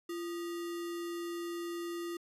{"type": "tone with sample-and-hold", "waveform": "sine", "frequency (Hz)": 342.7, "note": "F4", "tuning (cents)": -33, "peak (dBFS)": -36, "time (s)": [0.09, 2.17], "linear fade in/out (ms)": 5, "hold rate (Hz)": 1575, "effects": ["resampled to 32000 Hz"]}